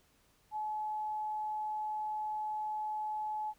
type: tone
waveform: sine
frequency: 855 Hz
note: A5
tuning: 50 cents flat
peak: -34 dBFS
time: 0.51-3.54 s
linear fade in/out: 50 ms
effects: pink hiss -69 dBFS RMS until 3.58 s